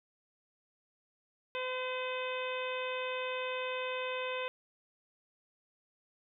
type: harmonic tone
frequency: 510 Hz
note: C5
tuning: 44 cents flat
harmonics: 1 / 2 / 3 / 4 / 5 / 6 / 7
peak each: -37 / -41 / -45 / -46 / -41 / -48 / -47 dBFS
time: 1.55-4.48 s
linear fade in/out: 0 ms
effects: none

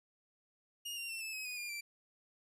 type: tone with pitch steps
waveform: sawtooth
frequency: 2848 / 2770 / 2694 / 2621 / 2549 / 2479 / 2412 / 2346 Hz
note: F7 / F7 / E7 / E7 / D#7 / D#7 / D7 / D7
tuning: +33 / -15 / +37 / -11 / +41 / -7 / +46 / -2 cents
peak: -37 dBFS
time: 0.85-1.81 s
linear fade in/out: 10 ms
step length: 120 ms
effects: resampled to 32000 Hz + 13-bit

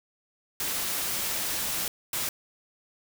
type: noise bursts at uneven times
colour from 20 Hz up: white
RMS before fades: -30 dBFS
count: 2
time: 0.6-1.88 / 2.13-2.29 s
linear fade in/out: 2 ms
effects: none

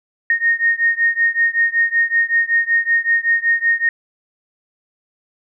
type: beating tone pair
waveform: sine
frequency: 1849 / 1854.3 Hz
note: A#6 / A#6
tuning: -15 / -10 cents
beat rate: 5.3 Hz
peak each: -16 / -17 dBFS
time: 0.3-3.89 s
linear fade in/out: 2 ms
effects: none

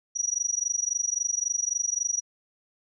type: tone with amplitude modulation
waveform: sine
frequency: 5800 Hz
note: F#8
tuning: 35 cents flat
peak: -21 dBFS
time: 0.15-2.21 s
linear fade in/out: 20 ms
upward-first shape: sine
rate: 23.7 Hz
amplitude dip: 95%
effects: none

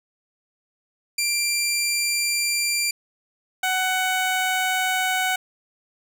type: tone pair in turn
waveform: 15% pulse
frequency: 2370 / 746.5 Hz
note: D7 / F#5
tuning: +15 / +15 cents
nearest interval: octave + minor sixth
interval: 2000 cents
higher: first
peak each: -14 dBFS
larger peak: neither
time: 1.18-2.91 / 3.63-5.36 s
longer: neither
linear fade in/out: 5 ms
effects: none

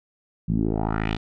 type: tone with low-pass filter sweep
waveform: 10% pulse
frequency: 54 Hz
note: A1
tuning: 32 cents flat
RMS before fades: -24 dBFS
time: 0.48-1.17 s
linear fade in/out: 10 ms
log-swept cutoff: 160 to 3900 Hz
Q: 2.7
effects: none

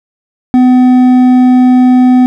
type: tone with hard clipping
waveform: triangle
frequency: 252.1 Hz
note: B3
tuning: 36 cents sharp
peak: -4 dBFS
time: 0.54-2.26 s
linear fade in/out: 0 ms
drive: 9 dB
effects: none

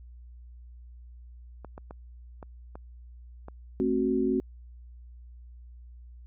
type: clicks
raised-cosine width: 1 ms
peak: -28 dBFS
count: 6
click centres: 1.647 / 1.779 / 1.909 / 2.428 / 2.755 / 3.484 s
type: chord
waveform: sine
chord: F# diminished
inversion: first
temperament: just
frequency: 222 / 266.4 / 370 Hz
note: A3 / C4 / F#4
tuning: +16 / +31 / 0 cents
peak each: -30 / -27 / -27 dBFS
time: 3.8-4.4 s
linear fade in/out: 0 ms
effects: added 60 Hz sine -45 dBFS peak until 6.26 s

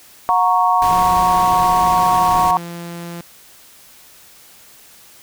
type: chord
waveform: sine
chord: F# major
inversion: none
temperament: equal with one note detuned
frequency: 727.3 / 932.3 / 1108.7 Hz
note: F#5 / A#5 / C#6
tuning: -30 / 0 / 0 cents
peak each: -16 dBFS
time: 0.29-2.57 s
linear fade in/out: 0 ms
type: noise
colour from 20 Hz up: pink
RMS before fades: -27 dBFS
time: 0.82-2.51 s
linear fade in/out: 0 ms
type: tone with pitch glide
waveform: sawtooth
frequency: 177.8 to 171.25 Hz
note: F3 to F3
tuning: +31 to -34 cents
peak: -24 dBFS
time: 0.91-3.21 s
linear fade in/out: 0 ms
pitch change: -65 cents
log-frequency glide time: 1.11-2.63 s
effects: white hiss -45 dBFS RMS until 5.22 s

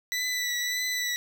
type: tone with vibrato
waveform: 20% pulse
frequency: 1975.5 Hz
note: B6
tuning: in tune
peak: -22 dBFS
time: 0.12-1.16 s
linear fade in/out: 0 ms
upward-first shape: triangle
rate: 1.7 Hz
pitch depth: 29 cents each way
effects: none

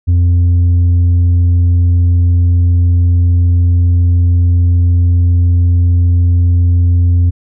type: tone with tanh clipping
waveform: sine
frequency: 87.31 Hz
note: F2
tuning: in tune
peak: -7 dBFS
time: 0.07-7.31 s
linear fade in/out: 20 ms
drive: 3 dB
effects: none

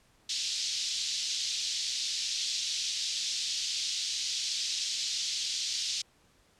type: band-pass noise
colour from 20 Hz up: pink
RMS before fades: -33 dBFS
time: 0.29-6.02 s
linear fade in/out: 5 ms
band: 3600 to 6200 Hz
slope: 24 dB/octave
effects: pink hiss -65 dBFS RMS until 6.59 s + low-pass 10000 Hz 12 dB/octave

